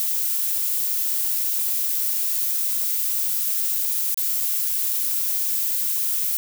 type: noise with dropouts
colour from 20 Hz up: violet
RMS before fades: -23 dBFS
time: 0-6.37 s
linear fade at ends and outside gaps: 0 ms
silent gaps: 4.144-4.174 / 4.403-4.407 s
effects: none